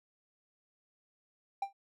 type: tone with exponential decay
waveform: triangle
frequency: 790 Hz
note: G5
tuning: 13 cents sharp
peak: -26 dBFS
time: 1.62-1.73 s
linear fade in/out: 5 ms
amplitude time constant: 22 ms
effects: none